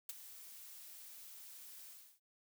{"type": "noise with ADSR envelope", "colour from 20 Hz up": "blue", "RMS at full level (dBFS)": -41, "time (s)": [0.09, 2.2], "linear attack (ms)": 4, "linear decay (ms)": 22, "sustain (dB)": -13, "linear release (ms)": 320, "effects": []}